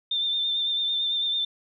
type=tone with vibrato; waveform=sine; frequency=3585 Hz; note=A7; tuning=32 cents sharp; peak=-23 dBFS; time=0.11-1.45 s; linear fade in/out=5 ms; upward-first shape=sine; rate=9 Hz; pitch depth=28 cents each way; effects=none